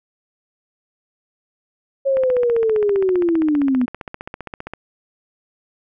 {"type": "linear sweep", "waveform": "sine", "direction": "down", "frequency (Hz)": [550, 241.7], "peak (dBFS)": -14, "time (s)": [2.05, 3.86], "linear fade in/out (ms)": 20}
{"type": "click train", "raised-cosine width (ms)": 0.5, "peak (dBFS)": -15, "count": 40, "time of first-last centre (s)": [2.17, 4.736], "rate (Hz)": 15.2}
{"effects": []}